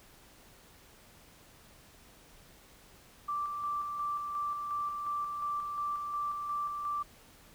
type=tone with tremolo; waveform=sine; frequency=1172 Hz; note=D6; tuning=4 cents flat; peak=-31 dBFS; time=3.28-7.03 s; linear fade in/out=10 ms; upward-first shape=square; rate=2.8 Hz; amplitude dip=35%; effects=pink hiss -58 dBFS RMS until 7.54 s